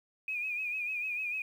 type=tone with vibrato; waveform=sine; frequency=2481 Hz; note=D#7; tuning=6 cents flat; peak=-32 dBFS; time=0.28-1.42 s; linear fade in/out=2 ms; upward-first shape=sine; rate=6.7 Hz; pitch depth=63 cents each way; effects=10-bit